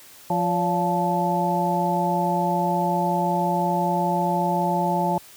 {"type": "harmonic tone with a mistuned harmonic", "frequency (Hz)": 174.61, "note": "F3", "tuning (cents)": 0, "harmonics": [1, 2, 3, 4, 5], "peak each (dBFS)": [-25, -29, -29, -27, -23], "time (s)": [0.3, 5.18], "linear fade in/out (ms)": 2, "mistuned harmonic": 3, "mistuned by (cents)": 140, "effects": ["white hiss -47 dBFS RMS until 5.36 s", "high-pass 60 Hz 12 dB/octave"]}